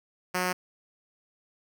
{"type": "tone", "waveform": "5% pulse", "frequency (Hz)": 181.9, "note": "F#3", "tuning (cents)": -29, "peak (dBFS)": -15, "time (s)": [0.34, 0.53], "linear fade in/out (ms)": 10, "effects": []}